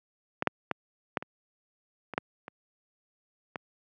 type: clicks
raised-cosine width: 0.5 ms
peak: -12 / -6 / -12 / -10 / -22 / -22 / -10 / -25 / -19 dBFS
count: 9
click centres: 0.424 / 0.473 / 0.713 / 1.172 / 1.225 / 2.137 / 2.179 / 2.481 / 3.558 s
effects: high-pass 150 Hz 12 dB/octave